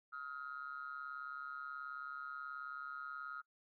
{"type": "ring-modulated tone", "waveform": "triangle", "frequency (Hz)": 69.3, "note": "C#2", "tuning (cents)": 0, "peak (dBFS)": -38, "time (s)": [0.12, 3.42], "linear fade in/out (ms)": 20, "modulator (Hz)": 1340, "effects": ["noise-tail reverb RT60 0.1 s tail -26 dB re dry", "tanh soft clip ceiling -36 dBFS"]}